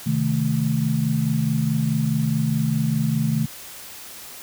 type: chord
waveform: sine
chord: A diminished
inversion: first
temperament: equal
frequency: 130.81 / 155.56 / 220 Hz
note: C3 / Eb3 / A3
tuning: 0 / 0 / 0 cents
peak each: -24 / -22 / -23 dBFS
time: 0.06-3.46 s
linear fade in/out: 10 ms
effects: white hiss -39 dBFS RMS until 4.42 s